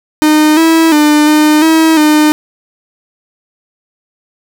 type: tone with pitch steps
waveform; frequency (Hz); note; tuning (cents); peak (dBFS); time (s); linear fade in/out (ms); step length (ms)
45% pulse; 306.2 / 325.6 / 299.8 / 303.9 / 321.2 / 303.7; D#4 / E4 / D4 / D#4 / E4 / D#4; -28 / -21 / +36 / -41 / -45 / -42; -5; 0.22-2.32; 0; 350
effects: none